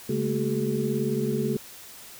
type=tone cluster; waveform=sine; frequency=138.7 / 210.2 / 228.5 / 374.9 / 426.5 Hz; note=C#3 / G#3 / A#3 / F#4 / G#4; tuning=+1 / +21 / -34 / +23 / +46 cents; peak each=-30 dBFS; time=0.09-1.57 s; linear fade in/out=5 ms; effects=white hiss -45 dBFS RMS until 2.19 s